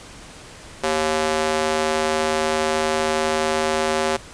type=tone with high-pass filter; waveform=square; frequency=78.1 Hz; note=D#2; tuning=7 cents sharp; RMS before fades=-21 dBFS; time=0.83-4.17 s; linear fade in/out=10 ms; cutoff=460 Hz; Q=1.2; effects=pink hiss -41 dBFS RMS until 4.33 s + resampled to 22050 Hz